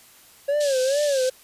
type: tone with vibrato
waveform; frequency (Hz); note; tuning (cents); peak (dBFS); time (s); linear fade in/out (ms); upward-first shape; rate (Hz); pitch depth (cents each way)
triangle; 551; C#5; -11; -17; 0.48-1.3; 10; sine; 2.3; 130
type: band-pass noise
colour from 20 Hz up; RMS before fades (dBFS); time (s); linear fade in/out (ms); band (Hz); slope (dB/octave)
pink; -33; 0.6-1.3; 10; 3400 to 9000; 24
effects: white hiss -51 dBFS RMS until 1.43 s + resampled to 32000 Hz